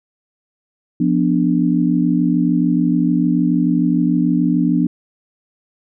sine chord, B diminished, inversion second, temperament equal, 174.61 / 246.9 / 293.7 Hz, F3 / B3 / D4, 0 / 0 / 0 cents, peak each -17 dBFS, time 1-4.87 s, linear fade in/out 5 ms, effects none

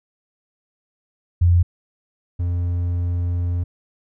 sine / triangle tone pair in turn, 87.2 / 87.59 Hz, F2 / F2, -2 / +6 cents, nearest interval unison, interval 8 cents, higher second, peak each -11 / -17 dBFS, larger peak first, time 1.41-1.63 / 2.39-3.64 s, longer second, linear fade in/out 10 ms, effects none

